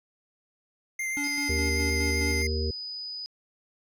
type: tone with vibrato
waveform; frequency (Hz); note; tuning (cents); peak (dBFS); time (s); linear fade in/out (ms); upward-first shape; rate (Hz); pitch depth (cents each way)
square; 2093; C7; 0; -29; 0.99-2.47; 5; sine; 7.8; 14
type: tone with tremolo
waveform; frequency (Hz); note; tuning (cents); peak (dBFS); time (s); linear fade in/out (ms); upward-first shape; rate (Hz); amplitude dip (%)
square; 285.5; D4; -49; -32; 1.17-2.42; 0; square; 4.8; 45
type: tone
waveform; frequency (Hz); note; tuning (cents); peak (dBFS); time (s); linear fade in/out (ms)
sine; 4978; D#8; 0; -34; 1.24-3.26; 0
type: harmonic tone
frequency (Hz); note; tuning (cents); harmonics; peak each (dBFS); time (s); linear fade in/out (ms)
77.78; D#2; 0; 1 / 3 / 5 / 6; -27 / -37 / -34 / -36; 1.49-2.71; 5
effects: resampled to 32000 Hz